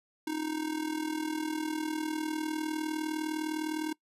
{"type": "tone with amplitude modulation", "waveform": "square", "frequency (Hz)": 311.1, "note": "D#4", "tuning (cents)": 0, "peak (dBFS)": -29, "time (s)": [0.27, 3.93], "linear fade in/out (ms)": 5, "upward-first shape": "sine", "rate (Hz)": 39.8, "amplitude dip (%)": 70, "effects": ["noise-tail reverb RT60 0.1 s tail -22 dB re dry", "resampled to 32000 Hz"]}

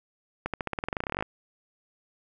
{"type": "accelerating click train", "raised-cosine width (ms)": 0.5, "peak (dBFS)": -14, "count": 20, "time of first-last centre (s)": [0.46, 1.225], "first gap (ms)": 77, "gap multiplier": 0.92, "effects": []}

